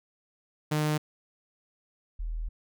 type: tone pair in turn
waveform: sawtooth / sine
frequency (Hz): 152 / 40.26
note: D#3 / E1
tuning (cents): -40 / -40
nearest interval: octave + major seventh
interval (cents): 2300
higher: first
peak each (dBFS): -21 / -30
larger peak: first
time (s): 0.71-0.98 / 2.19-2.49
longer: second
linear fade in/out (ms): 10
effects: none